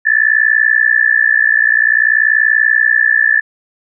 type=tone with amplitude modulation; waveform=sine; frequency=1748 Hz; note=A6; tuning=12 cents flat; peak=-4 dBFS; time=0.05-3.41 s; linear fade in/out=20 ms; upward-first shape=sine; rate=60.5 Hz; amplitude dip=95%; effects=none